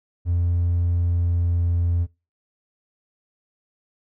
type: tone with pitch glide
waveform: triangle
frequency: 86.8 to 86.25 Hz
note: F2 to F2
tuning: -10 to -21 cents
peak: -15 dBFS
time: 0.25-2.07 s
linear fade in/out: 50 ms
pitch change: -11 cents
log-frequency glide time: 0.99-1.63 s
effects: noise-tail reverb RT60 0.3 s tail -24 dB re dry + tanh soft clip ceiling -13 dBFS